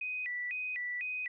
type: tone with vibrato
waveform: sine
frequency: 2217 Hz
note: C#7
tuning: in tune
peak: -34 dBFS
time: 0.01-1.28 s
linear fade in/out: 5 ms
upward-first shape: square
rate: 2 Hz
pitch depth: 210 cents each way
effects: none